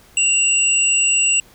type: tone pair together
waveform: sine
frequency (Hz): 2769 / 7832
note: F7 / B8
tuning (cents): -15 / -15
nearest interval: octave + tritone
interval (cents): 1800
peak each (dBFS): -16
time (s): 0.17-1.4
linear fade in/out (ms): 2
effects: pink hiss -49 dBFS RMS until 1.54 s